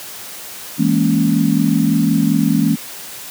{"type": "chord", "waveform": "sine", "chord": "A# half-diminished seventh", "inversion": "second", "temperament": "equal", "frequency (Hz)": [164.81, 207.7, 233.1, 277.2], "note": ["E3", "G#3", "A#3", "C#4"], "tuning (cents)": [0, 0, 0, 0], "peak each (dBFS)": -17, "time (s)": [0.78, 2.76], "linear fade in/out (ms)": 20, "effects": ["white hiss -32 dBFS RMS until 3.3 s", "high-pass 100 Hz 12 dB/octave"]}